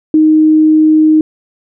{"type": "tone", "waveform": "sine", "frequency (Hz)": 311.1, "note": "D#4", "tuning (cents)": 0, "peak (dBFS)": -4, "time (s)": [0.14, 1.21], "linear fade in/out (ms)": 2, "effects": []}